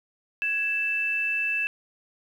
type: tone pair together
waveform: sine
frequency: 1666.9 / 2646 Hz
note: G#6 / E7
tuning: +6 / +6 cents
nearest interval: minor sixth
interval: 800 cents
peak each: -32 / -24 dBFS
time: 0.42-1.67 s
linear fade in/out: 0 ms
effects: 9-bit